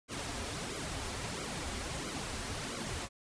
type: noise with flanger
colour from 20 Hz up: pink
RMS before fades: -39 dBFS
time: 0.08-3.09 s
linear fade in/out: 50 ms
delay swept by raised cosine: 1.1 to 6.6 ms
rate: 1.5 Hz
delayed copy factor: -0.8
effects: resampled to 22050 Hz